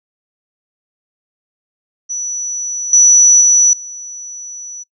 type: tone with level steps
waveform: sine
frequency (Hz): 5920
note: F#8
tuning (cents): 0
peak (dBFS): -18 / -4 / -6 / -26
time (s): 2.09-4.84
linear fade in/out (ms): 20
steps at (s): 2.93 / 3.41 / 3.73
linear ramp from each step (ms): 2
effects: noise-tail reverb RT60 0.1 s tail -22 dB re dry